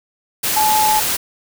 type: tone in noise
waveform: sine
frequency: 859 Hz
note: A5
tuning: 42 cents flat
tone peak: -13 dBFS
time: 0.56-1 s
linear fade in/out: 10 ms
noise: white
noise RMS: -19 dBFS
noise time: 0.43-1.17 s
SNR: +3 dB
effects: none